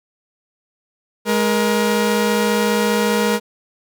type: tone pair together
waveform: sawtooth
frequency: 209.4 / 473.6 Hz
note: G#3 / A#4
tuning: +15 / +27 cents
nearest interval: octave + major second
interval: 1412 cents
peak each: -14 dBFS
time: 1.25-3.4 s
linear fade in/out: 50 ms
effects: none